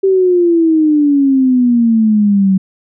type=exponential sweep; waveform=sine; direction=down; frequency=390 to 187.9 Hz; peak=-7 dBFS; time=0.03-2.58 s; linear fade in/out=10 ms; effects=none